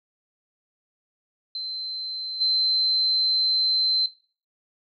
sine tone with level steps, 4090 Hz, C8, 40 cents flat, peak -28 / -18 dBFS, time 1.55-4.06 s, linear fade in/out 2 ms, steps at 2.4 s, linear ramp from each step 20 ms, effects noise-tail reverb RT60 0.4 s tail -18 dB re dry

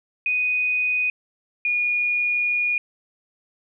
sine tone pair in turn, 2489 / 2442 Hz, D#7 / D#7, 0 / -33 cents, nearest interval unison, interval 33 cents, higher first, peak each -19 dBFS, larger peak neither, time 0.26-1.1 / 1.65-2.78 s, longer second, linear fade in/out 2 ms, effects none

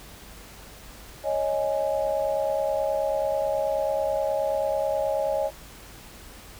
sine chord, C# suspended second, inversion none, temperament just, 554.4 / 623.7 / 831.5 Hz, C#5 / D#5 / G#5, 0 / +4 / +2 cents, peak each -26 / -26 / -31 dBFS, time 1.23-5.51 s, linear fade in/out 50 ms, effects added 50 Hz sine -50 dBFS peak until 6.59 s + pink hiss -46 dBFS RMS until 6.59 s

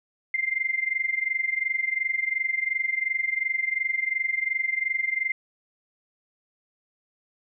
sine tone with amplitude modulation, 2093 Hz, C7, in tune, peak -20 dBFS, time 0.34-5.32 s, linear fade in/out 2 ms, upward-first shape sine, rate 22.8 Hz, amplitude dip 85%, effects none

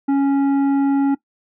sine tone with tanh clipping, 277.2 Hz, C#4, in tune, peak -15 dBFS, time 0.08-1.15 s, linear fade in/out 10 ms, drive 9 dB, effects noise-tail reverb RT60 0.1 s tail -19 dB re dry

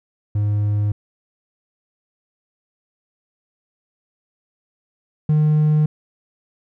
triangle tone pair in turn, 103.83 / 152.46 Hz, G#2 / D#3, 0 / -35 cents, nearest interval perfect fifth, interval 665 cents, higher second, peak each -14 / -10 dBFS, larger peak second, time 0.35-0.92 / 5.29-5.86 s, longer neither, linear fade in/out 5 ms, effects tanh soft clip ceiling -6 dBFS

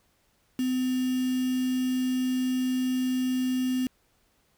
sine tone with quantisation, 255.4 Hz, C4, 42 cents flat, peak -24 dBFS, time 0.59-3.87 s, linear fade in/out 2 ms, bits 6, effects pink hiss -68 dBFS RMS until 4.57 s

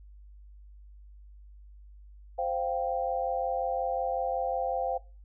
sine chord, C suspended fourth, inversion none, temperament equal, 523.3 / 698.5 / 784 Hz, C5 / F5 / G5, 0 / 0 / 0 cents, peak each -32 dBFS, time 2.38-4.98 s, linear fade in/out 10 ms, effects noise-tail reverb RT60 0.3 s tail -19 dB re dry + added 50 Hz sine -48 dBFS peak until 5.24 s

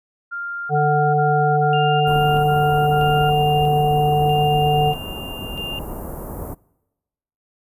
sine tone bursts, 1396.9 Hz, F6, in tune, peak -25 dBFS, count 7, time 0.31-3.308 s, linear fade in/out 20 ms, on 400 ms, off 33 ms
harmonic tone, 148.5 Hz, D3, 20 cents sharp, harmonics 1 / 3 / 5, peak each -19 / -21 / -17 dBFS, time 0.69-4.95 s, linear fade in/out 50 ms
sine tone with tremolo, 2800 Hz, F7, 4 cents sharp, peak -26 dBFS, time 1.73-5.79 s, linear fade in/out 2 ms, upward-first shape square, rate 0.78 Hz, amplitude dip 50%
pink band-stop noise, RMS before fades -30 dBFS, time 2.06-6.55 s, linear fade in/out 20 ms, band 1000 to 13000 Hz, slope 24 dB/octave
effects noise-tail reverb RT60 1.0 s tail -24 dB re dry + resampled to 32000 Hz

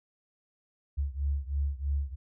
sine beating tone pair, 69.3 / 72.4 Hz, C#2 / D2, 0 / -24 cents, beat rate 3.1 Hz, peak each -30 / -32 dBFS, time 0.97-2.16 s, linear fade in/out 20 ms, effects none

